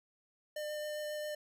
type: tone with vibrato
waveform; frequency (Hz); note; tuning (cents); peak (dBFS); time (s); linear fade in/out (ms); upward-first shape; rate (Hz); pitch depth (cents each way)
square; 602; D5; +43; -38; 0.56-1.35; 5; sine; 7.4; 8
effects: none